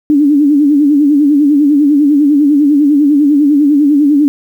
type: tone with vibrato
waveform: sine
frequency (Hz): 290.4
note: D4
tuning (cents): -19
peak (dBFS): -5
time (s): 0.1-4.28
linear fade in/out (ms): 0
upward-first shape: sine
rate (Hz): 10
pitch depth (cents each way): 86
effects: 7-bit